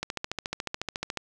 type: click train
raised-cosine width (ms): 0.2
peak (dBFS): -13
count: 17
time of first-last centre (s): 0.03-1.173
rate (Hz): 14
effects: none